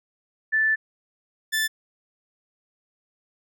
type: tone pair in turn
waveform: sine / sawtooth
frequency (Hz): 1757 / 1757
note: A6 / A6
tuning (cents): -3 / -3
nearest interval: unison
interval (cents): 0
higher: neither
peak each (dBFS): -18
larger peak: neither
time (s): 0.52-0.76 / 1.52-1.68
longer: first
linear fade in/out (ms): 20
effects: none